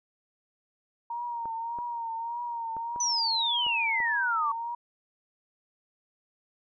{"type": "tone with vibrato", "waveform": "sine", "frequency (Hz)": 932.3, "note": "A#5", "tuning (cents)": 0, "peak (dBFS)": -31, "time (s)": [1.1, 4.75], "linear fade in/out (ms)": 5, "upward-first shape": "triangle", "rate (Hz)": 1.7, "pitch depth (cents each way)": 60}
{"type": "clicks", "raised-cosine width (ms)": 1, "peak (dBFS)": -29, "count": 6, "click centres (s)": [1.456, 1.787, 2.767, 2.961, 3.666, 4.003]}
{"type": "exponential sweep", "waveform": "sine", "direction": "down", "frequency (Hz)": [6100, 1110], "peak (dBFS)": -25, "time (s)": [3, 4.52], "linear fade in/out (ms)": 5}
{"effects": []}